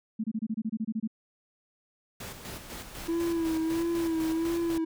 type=tone bursts; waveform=sine; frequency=220 Hz; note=A3; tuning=in tune; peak=-27 dBFS; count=12; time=0.19-1.076 s; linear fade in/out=10 ms; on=50 ms; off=26 ms
type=noise with tremolo; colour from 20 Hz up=pink; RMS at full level=-40 dBFS; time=2.2-4.78 s; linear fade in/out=5 ms; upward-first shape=square; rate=4 Hz; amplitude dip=50%
type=tone with vibrato; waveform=triangle; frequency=329.6 Hz; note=E4; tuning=in tune; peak=-24 dBFS; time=3.08-4.85 s; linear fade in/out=10 ms; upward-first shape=sine; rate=1.5 Hz; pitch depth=48 cents each way
effects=none